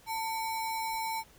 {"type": "tone with sample-and-hold", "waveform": "sine", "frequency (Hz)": 895, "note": "A5", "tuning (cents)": 29, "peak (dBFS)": -31, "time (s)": [0.06, 1.24], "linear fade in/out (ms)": 50, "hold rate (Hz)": 3150, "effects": ["pink hiss -59 dBFS RMS until 1.38 s"]}